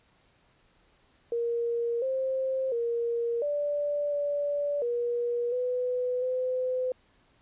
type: tone with pitch steps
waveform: sine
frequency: 469.5 / 527 / 468.9 / 583 / 578 / 478.3 / 498.6 / 509 Hz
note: A#4 / C5 / A#4 / D5 / D5 / A#4 / B4 / C5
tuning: +12 / +12 / +10 / -13 / -28 / +44 / +16 / -48 cents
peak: -26 dBFS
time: 1.32-6.92 s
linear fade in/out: 2 ms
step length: 700 ms
effects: pink hiss -65 dBFS RMS until 7.41 s + resampled to 8000 Hz